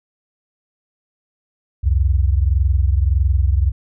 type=tone pair together; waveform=sine; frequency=64.94 / 86.6 Hz; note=C2 / F2; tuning=-12 / -14 cents; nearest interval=perfect fourth; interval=498 cents; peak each=-14 / -17 dBFS; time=1.83-3.72 s; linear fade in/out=20 ms; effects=none